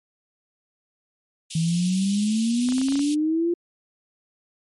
pink high-pass noise, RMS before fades -35 dBFS, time 1.5-3.15 s, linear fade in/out 10 ms, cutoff 2700 Hz, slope 48 dB/octave
sine exponential sweep, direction up, 160 to 349.2 Hz, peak -19 dBFS, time 1.55-3.54 s, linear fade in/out 5 ms
clicks, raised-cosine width 0.5 ms, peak -22 dBFS, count 8, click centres 2.688 / 2.723 / 2.782 / 2.815 / 2.885 / 2.923 / 2.956 / 2.993 s
effects MP3 48 kbps

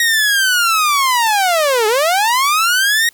sawtooth linear two-way sweep, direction down then up, 1895 to 415.3 to 1895 Hz, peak -8 dBFS, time 0-3.09 s, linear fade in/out 2 ms, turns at 1.87 s, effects white hiss -50 dBFS RMS until 3.13 s

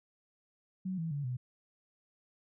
sine tone with pitch steps, 186.8 / 163.56 / 143.21 / 125.4 Hz, F#3 / E3 / D3 / B2, +17 / -13 / -43 / +27 cents, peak -33 dBFS, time 0.85-1.37 s, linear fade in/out 10 ms, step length 130 ms, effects none

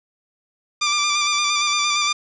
10% pulse tone with vibrato, 1184 Hz, D6, 14 cents sharp, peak -9 dBFS, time 0.81-2.13 s, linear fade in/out 10 ms, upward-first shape square, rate 8.7 Hz, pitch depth 23 cents each way, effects resampled to 16000 Hz + 7-bit

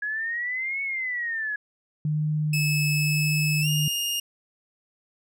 sine exponential two-way sweep, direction up then down, 1673 to 2222 to 1673 Hz, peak -26 dBFS, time 0.02-1.56 s, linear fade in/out 5 ms, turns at 0.82 s
sine tone with vibrato, 151.5 Hz, D#3, 46 cents flat, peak -22 dBFS, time 2.05-3.88 s, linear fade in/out 2 ms, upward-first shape sine, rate 0.94 Hz, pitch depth 15 cents each way
sawtooth tone with pitch glide, 2600 to 2835 Hz, E7 to F7, -24 to +25 cents, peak -22 dBFS, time 2.53-4.2 s, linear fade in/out 5 ms, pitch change +149 cents, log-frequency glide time 3.61-3.68 s
effects none

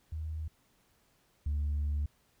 sine tone pair in turn, 78.6 / 73.28 Hz, D#2 / D2, +18 / -3 cents, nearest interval minor second, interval 121 cents, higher first, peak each -34 / -27 dBFS, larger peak second, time 0.12-0.48 / 1.46-2.06 s, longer second, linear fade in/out 5 ms, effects tanh soft clip ceiling -27 dBFS + pink hiss -70 dBFS RMS until 2.4 s

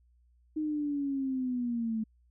sine linear sweep, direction down, 311.1 to 217.3 Hz, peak -29 dBFS, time 0.56-2.04 s, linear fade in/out 10 ms, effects added 60 Hz sine -62 dBFS peak until 2.3 s

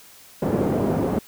pink band-pass noise, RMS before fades -22 dBFS, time 0.42-1.19 s, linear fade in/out 5 ms, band 160 to 520 Hz, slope 12 dB/octave, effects white hiss -48 dBFS RMS until 1.27 s

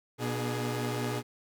sawtooth tone cluster, 122 / 238.8 / 299.7 / 416.9 Hz, B2 / A#3 / D4 / G#4, -21 / +42 / +35 / +7 cents, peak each -29 / -36 / -35 / -32 dBFS, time 0.18-1.23 s, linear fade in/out 50 ms, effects none

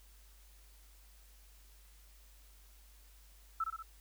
sine tone with echo, 1318.5 Hz, E6, in tune, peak -31 dBFS, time 3.6-3.64 s, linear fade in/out 5 ms, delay 62 ms, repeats 3, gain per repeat -4 dB, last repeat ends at 3.826 s, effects added 50 Hz sine -58 dBFS peak until 4 s + white hiss -65 dBFS RMS until 4 s

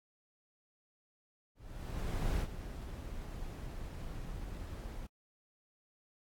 brown noise with ADSR envelope, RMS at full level -32 dBFS, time 1.55-5.07 s, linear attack 850 ms, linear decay 67 ms, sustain -11 dB, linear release 9 ms, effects AAC 64 kbps

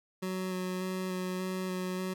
25% pulse tone with vibrato, 185 Hz, F#3, in tune, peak -29 dBFS, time 0.22-2.14 s, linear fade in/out 10 ms, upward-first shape square, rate 1.7 Hz, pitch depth 11 cents each way, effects none

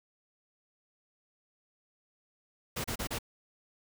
pink noise bursts, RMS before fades -35 dBFS, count 4, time 2.76-3.188 s, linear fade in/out 10 ms, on 83 ms, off 32 ms, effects none

